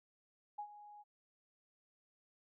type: tone with ADSR envelope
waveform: sine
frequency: 830.6 Hz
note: G#5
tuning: in tune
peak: -39 dBFS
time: 0.58-1.04 s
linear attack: 11 ms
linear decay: 77 ms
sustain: -14 dB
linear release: 31 ms
effects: none